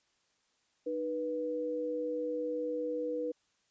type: tone pair together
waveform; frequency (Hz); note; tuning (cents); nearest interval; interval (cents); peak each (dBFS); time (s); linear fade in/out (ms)
sine; 306.4 / 488.6; D#4 / B4; -27 / -19; minor sixth; 808; -38 / -33; 0.86-3.32; 10
effects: white hiss -74 dBFS RMS until 3.7 s + resampled to 16000 Hz